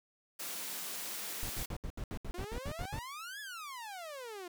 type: high-pass noise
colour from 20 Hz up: white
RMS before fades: -41 dBFS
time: 0.39-1.66 s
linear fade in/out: 10 ms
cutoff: 160 Hz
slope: 48 dB/octave
type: noise bursts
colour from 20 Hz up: brown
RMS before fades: -39 dBFS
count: 12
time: 1.43-2.99 s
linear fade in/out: 0 ms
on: 64 ms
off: 72 ms
type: exponential two-way sweep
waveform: sawtooth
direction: up then down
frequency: 342.1 to 1737 to 342.1 Hz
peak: -39 dBFS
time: 2.34-4.48 s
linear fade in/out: 5 ms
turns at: 3.4 s
effects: none